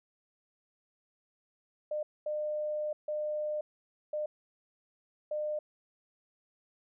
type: tone bursts at uneven times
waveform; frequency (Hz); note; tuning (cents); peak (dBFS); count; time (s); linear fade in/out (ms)
sine; 604; D5; +48; -31; 5; 1.91-2.03 / 2.26-2.93 / 3.08-3.61 / 4.13-4.26 / 5.31-5.59; 5
effects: none